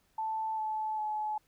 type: tone with pitch steps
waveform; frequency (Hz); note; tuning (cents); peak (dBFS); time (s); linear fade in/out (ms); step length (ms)
sine; 880 / 866.9 / 854; A5 / A5 / G#5; 0 / -26 / +48; -31; 0.18-1.38; 5; 400
effects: pink hiss -71 dBFS RMS until 1.47 s